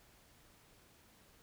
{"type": "silence", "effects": ["pink hiss -65 dBFS RMS until 1.42 s"]}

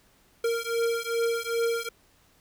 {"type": "beating tone pair", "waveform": "square", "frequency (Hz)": [462.4, 464.9], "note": ["A#4", "A#4"], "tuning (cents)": [-14, -5], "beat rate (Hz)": 2.5, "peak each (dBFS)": -29, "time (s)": [0.44, 1.89], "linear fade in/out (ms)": 5, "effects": ["pink hiss -62 dBFS RMS until 2.4 s"]}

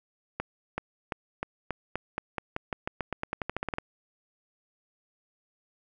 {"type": "accelerating click train", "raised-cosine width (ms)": 0.5, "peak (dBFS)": -15, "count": 22, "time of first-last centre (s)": [0.4, 3.784], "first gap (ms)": 380, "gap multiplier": 0.9, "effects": []}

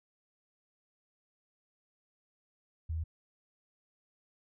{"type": "tone", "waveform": "sine", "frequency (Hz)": 80.6, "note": "E2", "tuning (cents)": -38, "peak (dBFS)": -32, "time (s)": [2.89, 3.04], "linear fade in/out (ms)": 10, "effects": []}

